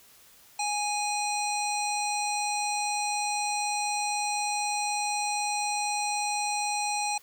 harmonic tone with a mistuned harmonic, 828 Hz, G#5, 5 cents flat, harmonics 1 / 3 / 5 / 7 / 9 / 10, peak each -29 / -34 / -36 / -37 / -39 / -39 dBFS, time 0.59-7.18 s, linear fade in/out 5 ms, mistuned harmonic 10, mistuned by -18 cents, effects white hiss -56 dBFS RMS until 7.22 s

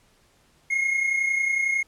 triangle tone pair together, 2150 / 2181 Hz, C7 / C#7, +47 / -29 cents, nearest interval unison, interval 24 cents, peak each -20 / -28 dBFS, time 0.7-1.83 s, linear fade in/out 10 ms, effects pink hiss -61 dBFS RMS until 1.87 s + low-pass 11000 Hz 12 dB/octave

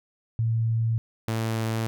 sine / sawtooth tone pair in turn, 113.6 / 112.17 Hz, A#2 / A2, -44 / +34 cents, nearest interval unison, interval 22 cents, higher first, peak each -21 dBFS, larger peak neither, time 0.39-0.98 / 1.28-1.87 s, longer neither, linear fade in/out 0 ms, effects none

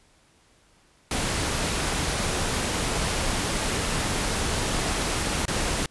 pink noise with dropouts, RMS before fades -26 dBFS, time 1.11-5.86 s, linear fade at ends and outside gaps 2 ms, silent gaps 5.455-5.48 s, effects pink hiss -60 dBFS RMS until 5.9 s + resampled to 24000 Hz

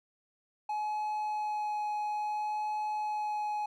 triangle tone with vibrato, 845 Hz, G#5, 30 cents sharp, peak -29 dBFS, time 0.69-3.66 s, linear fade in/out 5 ms, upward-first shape sine, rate 0.59 Hz, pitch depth 9 cents each way, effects none

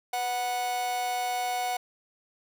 45% pulse tone with amplitude modulation, 737 Hz, F#5, 7 cents flat, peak -25 dBFS, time 0.13-1.77 s, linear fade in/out 5 ms, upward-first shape sine, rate 243 Hz, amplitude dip 55%, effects none

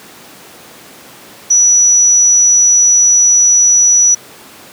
sine tone, 5890 Hz, F#8, 9 cents flat, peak -5 dBFS, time 1.5-4.15 s, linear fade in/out 10 ms, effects pink hiss -36 dBFS RMS until 4.72 s + high-pass 200 Hz 12 dB/octave

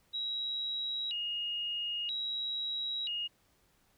sine tone with vibrato, 3322 Hz, G#7, in tune, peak -33 dBFS, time 0.13-3.28 s, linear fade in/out 20 ms, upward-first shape square, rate 0.51 Hz, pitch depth 260 cents each way, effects pink hiss -70 dBFS RMS until 3.97 s

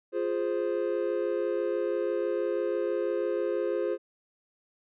triangle chord, F minor, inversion none, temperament equal, 349.2 / 415.3 / 523.3 Hz, F4 / Ab4 / C5, 0 / 0 / 0 cents, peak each -29 dBFS, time 0.12-3.98 s, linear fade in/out 50 ms, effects resampled to 8000 Hz

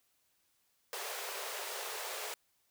pink high-pass noise, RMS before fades -41 dBFS, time 0.93-2.34 s, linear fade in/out 0 ms, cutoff 390 Hz, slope 96 dB/octave, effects white hiss -75 dBFS RMS until 2.7 s

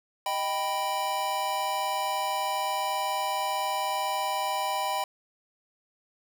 square chord, Eb augmented, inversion none, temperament equal, 622.3 / 784 / 987.8 Hz, Eb5 / G5 / B5, 0 / 0 / 0 cents, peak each -36 / -31 / -31 dBFS, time 0.26-5.04 s, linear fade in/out 2 ms, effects none

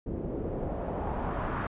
pink noise with low-pass filter sweep, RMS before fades -33 dBFS, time 0.06-1.67 s, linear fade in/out 5 ms, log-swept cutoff 350 to 1400 Hz, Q 1.6, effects resampled to 8000 Hz

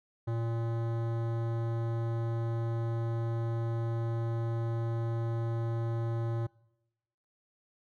sine tone with hard clipping, 115.4 Hz, A#2, 17 cents flat, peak -32 dBFS, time 0.27-6.47 s, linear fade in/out 10 ms, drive 17 dB, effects noise-tail reverb RT60 1.0 s tail -25 dB re dry

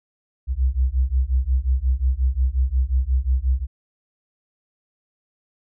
sine beating tone pair, 61.74 / 67.34 Hz, B1 / C#2, 0 / -50 cents, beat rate 5.6 Hz, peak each -20 dBFS, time 0.47-3.67 s, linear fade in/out 50 ms, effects none

